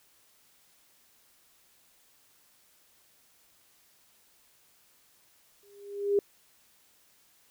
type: tone with exponential growth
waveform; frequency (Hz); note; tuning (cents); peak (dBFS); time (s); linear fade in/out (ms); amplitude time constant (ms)
sine; 404; G#4; -48; -19; 5.63-6.19; 2; 120
effects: white hiss -64 dBFS RMS until 7.5 s